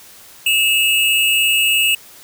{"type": "tone pair together", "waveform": "square", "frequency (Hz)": [2630, 2853], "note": ["E7", "F7"], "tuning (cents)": [-5, 36], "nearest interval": "minor second", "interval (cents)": 141, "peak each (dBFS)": -16, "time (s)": [0.46, 1.95], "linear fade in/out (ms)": 5, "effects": ["white hiss -42 dBFS RMS until 2.23 s"]}